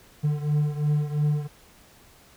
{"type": "beating tone pair", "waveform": "triangle", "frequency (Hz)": [148, 150.9], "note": ["D3", "D3"], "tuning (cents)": [14, 47], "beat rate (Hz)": 2.9, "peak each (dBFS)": [-21, -25], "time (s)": [0.23, 1.48], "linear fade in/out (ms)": 20, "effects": ["pink hiss -54 dBFS RMS until 2.36 s"]}